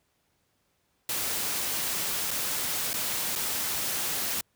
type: noise with dropouts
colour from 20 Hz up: white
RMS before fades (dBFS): -30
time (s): 1.09-4.41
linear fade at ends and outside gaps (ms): 2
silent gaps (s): 2.308-2.312 / 2.932-2.94 / 3.354-3.359
effects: pink hiss -72 dBFS RMS until 4.55 s + high-pass 60 Hz 12 dB/octave